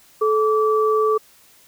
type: tone pair together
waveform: sine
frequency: 433.6 / 1157.6 Hz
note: A4 / D6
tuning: -25 / -25 cents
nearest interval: octave + perfect fourth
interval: 1700 cents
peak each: -16 / -20 dBFS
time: 0.21-1.18 s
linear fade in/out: 10 ms
effects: white hiss -52 dBFS RMS until 1.67 s